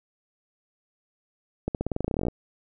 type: accelerating click train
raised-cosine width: 2 ms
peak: -13 dBFS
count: 18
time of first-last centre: 1.68-2.284 s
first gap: 68 ms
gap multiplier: 0.91
effects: none